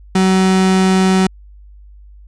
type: tone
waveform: 35% pulse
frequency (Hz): 188.4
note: F#3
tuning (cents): +32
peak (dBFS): -8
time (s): 0.15-1.27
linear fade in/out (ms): 5
effects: added 50 Hz sine -37 dBFS peak until 2.27 s + resampled to 22050 Hz